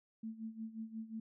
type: tone with tremolo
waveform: sine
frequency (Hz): 222.4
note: A3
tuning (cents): +19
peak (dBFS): -39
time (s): 0.23-1.2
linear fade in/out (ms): 5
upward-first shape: sine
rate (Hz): 5.6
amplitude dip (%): 80
effects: none